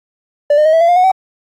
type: tone with pitch steps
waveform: triangle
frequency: 584 / 606.3 / 629.5 / 653.6 / 678.6 / 704.6 / 731.6 / 759.5 Hz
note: D5 / D#5 / D#5 / E5 / F5 / F5 / F#5 / F#5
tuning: -10 / -45 / +20 / -15 / -50 / +15 / -20 / +45 cents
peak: -4 dBFS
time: 0.5-1.116 s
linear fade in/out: 5 ms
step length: 77 ms
effects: tanh soft clip ceiling -1 dBFS + AAC 64 kbps